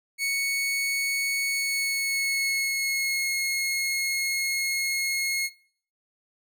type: tone with pitch glide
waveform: sawtooth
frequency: 2217 to 2163 Hz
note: C#7 to C#7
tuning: 0 to -43 cents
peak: -21 dBFS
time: 0.18-5.5 s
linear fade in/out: 50 ms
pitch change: -43 cents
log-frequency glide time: 1.48-3.31 s
effects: noise-tail reverb RT60 0.5 s tail -19 dB re dry